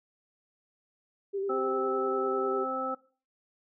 sine tone with vibrato, 392.9 Hz, G4, 4 cents sharp, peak -29 dBFS, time 1.33-2.65 s, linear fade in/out 20 ms, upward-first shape square, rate 10 Hz, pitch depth 26 cents each way
harmonic tone, 261.6 Hz, C4, in tune, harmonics 1 / 2 / 3 / 5, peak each -38 / -35 / -38 / -32 dBFS, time 1.49-2.95 s, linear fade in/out 10 ms
effects noise-tail reverb RT60 0.4 s tail -20 dB re dry

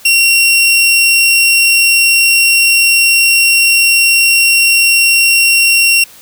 sawtooth tone, 2741 Hz, F7, 33 cents flat, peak -3 dBFS, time 0.05-6.04 s, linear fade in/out 5 ms, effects white hiss -38 dBFS RMS until 6.21 s

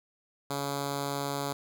5% pulse tone with notch filter, 140.9 Hz, C#3, 29 cents sharp, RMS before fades -33 dBFS, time 0.5-1.53 s, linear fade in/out 5 ms, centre 1800 Hz, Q 1.4, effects none

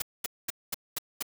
white noise bursts, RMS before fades -31 dBFS, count 6, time 0-1.226 s, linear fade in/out 5 ms, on 21 ms, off 220 ms, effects none

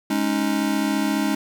square chord, Ab suspended fourth, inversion none, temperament just, 207.7 / 276.9 / 311.5 Hz, Ab3 / Db4 / Eb4, 0 / -2 / +2 cents, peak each -25 dBFS, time 0.1-1.35 s, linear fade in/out 5 ms, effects 8-bit

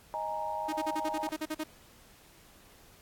sine chord, D# suspended fourth, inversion none, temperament equal, 622.3 / 830.6 / 932.3 Hz, D#5 / G#5 / A#5, 0 / 0 / 0 cents, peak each -38 / -37 / -35 dBFS, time 0.14-1.29 s, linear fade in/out 0 ms
sawtooth tone bursts, 311.1 Hz, D#4, in tune, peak -28 dBFS, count 11, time 0.68-1.639 s, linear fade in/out 10 ms, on 49 ms, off 42 ms
effects pink hiss -58 dBFS RMS until 3.01 s + AAC 64 kbps

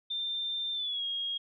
sine tone with pitch glide, 3587 to 3270 Hz, A7 to G#7, +33 to -28 cents, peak -31 dBFS, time 0.1-1.38 s, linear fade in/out 10 ms, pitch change -161 cents, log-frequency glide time 0.73-1.04 s, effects none

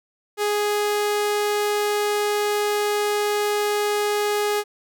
sawtooth tone, 415.3 Hz, G#4, in tune, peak -16 dBFS, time 0.37-4.64 s, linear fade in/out 50 ms, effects none

